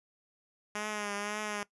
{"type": "tone with vibrato", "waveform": "5% pulse", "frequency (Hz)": 207.7, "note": "G#3", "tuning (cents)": 0, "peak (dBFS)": -23, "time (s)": [0.75, 1.63], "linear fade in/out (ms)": 2, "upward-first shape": "triangle", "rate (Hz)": 1.9, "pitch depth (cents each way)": 51, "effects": ["noise-tail reverb RT60 0.1 s tail -19 dB re dry", "resampled to 24000 Hz"]}